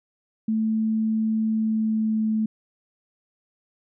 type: tone with pitch glide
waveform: sine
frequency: 220 to 218.2 Hz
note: A3 to A3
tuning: 0 to -14 cents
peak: -20 dBFS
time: 0.48-2.46 s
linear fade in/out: 5 ms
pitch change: -14 cents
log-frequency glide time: 1.48-2.27 s
effects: none